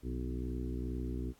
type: harmonic tone with a mistuned harmonic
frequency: 62.3 Hz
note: B1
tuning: 16 cents sharp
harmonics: 1 / 2 / 3 / 4 / 5 / 6 / 7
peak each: -37 / -43 / -49 / -42 / -45 / -46 / -52 dBFS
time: 0.02-1.34 s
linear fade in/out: 50 ms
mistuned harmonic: 3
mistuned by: -49 cents
effects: pink hiss -67 dBFS RMS until 1.39 s + AAC 64 kbps